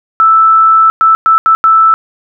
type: tone bursts at uneven times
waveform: sine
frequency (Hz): 1318.5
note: E6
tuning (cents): 0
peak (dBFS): -3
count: 5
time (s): 0.2-0.9 / 1.01-1.15 / 1.26-1.38 / 1.46-1.55 / 1.64-1.94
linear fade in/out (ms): 0
effects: none